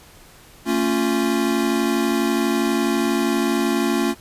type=chord; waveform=square; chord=A augmented; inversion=none; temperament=equal with one note detuned; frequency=224.9 / 277.2 / 349.2 Hz; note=A3 / C#4 / E#4; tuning=+38 / 0 / 0 cents; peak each=-23 dBFS; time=0.65-4.15 s; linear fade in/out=50 ms; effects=pink hiss -47 dBFS RMS until 4.2 s + resampled to 32000 Hz